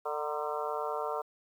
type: harmonic tone with a mistuned harmonic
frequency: 149.4 Hz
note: D3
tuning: 30 cents sharp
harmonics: 3 / 4 / 5 / 6 / 7 / 8 / 9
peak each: -37 / -38 / -39 / -40 / -40 / -41 / -42 dBFS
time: 0.05-1.22 s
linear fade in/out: 10 ms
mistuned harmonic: 6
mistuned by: +78 cents
effects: 10-bit